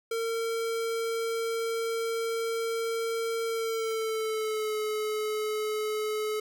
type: tone with pitch glide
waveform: square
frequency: 456.4 to 428.3 Hz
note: A#4 to A4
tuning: -37 to -47 cents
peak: -29 dBFS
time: 0.11-6.4 s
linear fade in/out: 5 ms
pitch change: -110 cents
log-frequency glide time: 3.45-4.77 s
effects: none